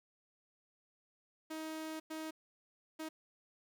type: tone bursts at uneven times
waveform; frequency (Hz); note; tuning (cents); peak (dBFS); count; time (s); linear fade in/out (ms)
sawtooth; 315.7; D#4; +25; -37; 3; 1.5-2 / 2.1-2.31 / 2.99-3.09; 10
effects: 11-bit